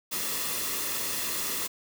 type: noise with comb filter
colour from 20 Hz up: white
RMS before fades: -31 dBFS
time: 0.11-1.68 s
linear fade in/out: 20 ms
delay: 1.3 ms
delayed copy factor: -0.5
effects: none